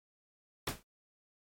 pink noise with exponential decay, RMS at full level -29 dBFS, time 0.67-0.83 s, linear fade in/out 5 ms, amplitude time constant 33 ms, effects MP3 64 kbps

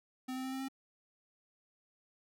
square tone with pitch steps, 257.1 / 259.6 / 262.2 / 264.8 / 267.4 Hz, C4 / C4 / C4 / C4 / C4, -30 / -13 / +4 / +21 / +38 cents, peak -38 dBFS, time 0.28-0.685 s, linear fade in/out 10 ms, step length 81 ms, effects none

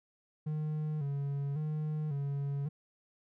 triangle tone with vibrato, 146.83 Hz, D3, in tune, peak -30 dBFS, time 0.46-2.69 s, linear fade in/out 10 ms, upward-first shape square, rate 0.91 Hz, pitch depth 74 cents each way, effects none

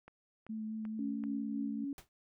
click train, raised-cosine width 0.5 ms, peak -37 dBFS, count 4, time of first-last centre 0.08-1.238 s, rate 2.59 Hz
sine tone with vibrato, 218.2 Hz, A3, 14 cents flat, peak -37 dBFS, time 0.49-1.85 s, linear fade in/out 10 ms, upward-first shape sine, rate 4.7 Hz, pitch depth 13 cents each way
sine tone with tremolo, 279.6 Hz, C#4, 15 cents sharp, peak -35 dBFS, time 0.99-1.93 s, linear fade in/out 2 ms, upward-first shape sine, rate 3.6 Hz, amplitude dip 45%
pink noise with exponential decay, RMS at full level -47 dBFS, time 1.98-2.09 s, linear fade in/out 1 ms, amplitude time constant 23 ms
effects none

